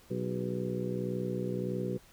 harmonic tone with a mistuned harmonic, 61.74 Hz, B1, in tune, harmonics 2 / 3 / 4 / 5 / 6 / 7 / 8, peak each -38 / -36 / -41 / -44 / -37 / -43 / -40 dBFS, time 0.1-1.98 s, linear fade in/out 10 ms, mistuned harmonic 7, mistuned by -83 cents, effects pink hiss -59 dBFS RMS until 2.12 s

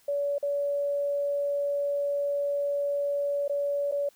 sine tone with dropouts, 570 Hz, C#5, 48 cents sharp, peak -25 dBFS, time 0.08-4.09 s, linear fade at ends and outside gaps 5 ms, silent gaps 0.383-0.427 / 3.48-3.495 / 3.914-3.921 s, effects white hiss -62 dBFS RMS until 4.15 s

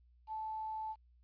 sine tone with quantisation, 873 Hz, A5, 14 cents flat, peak -38 dBFS, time 0.27-0.96 s, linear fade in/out 50 ms, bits 11, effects added 60 Hz sine -63 dBFS peak until 1.23 s + resampled to 11025 Hz

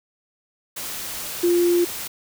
sine tone in noise, 348.6 Hz, F4, 3 cents flat, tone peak -15 dBFS, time 1.43-1.85 s, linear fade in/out 10 ms, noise white, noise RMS -31 dBFS, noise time 0.76-2.08 s, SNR +13 dB, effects none

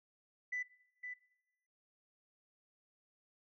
sine tone with echo, 1990 Hz, B6, 13 cents sharp, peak -35 dBFS, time 0.52-0.63 s, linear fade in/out 10 ms, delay 510 ms, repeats 1, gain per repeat -7 dB, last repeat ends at 1.14 s, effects noise-tail reverb RT60 1.0 s tail -22 dB re dry + tanh soft clip ceiling -32 dBFS

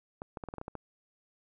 clicks, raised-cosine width 1 ms, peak -25 dBFS, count 9, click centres 0.219 / 0.372 / 0.438 / 0.487 / 0.539 / 0.583 / 0.614 / 0.681 / 0.753 s, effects none

